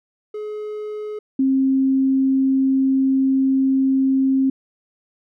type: tone pair in turn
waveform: triangle / sine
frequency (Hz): 423.5 / 266.8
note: G#4 / C4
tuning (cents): +34 / +34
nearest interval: minor sixth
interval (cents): 800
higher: first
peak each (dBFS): -24 / -14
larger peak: second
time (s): 0.34-1.19 / 1.39-4.5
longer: second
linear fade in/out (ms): 5
effects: none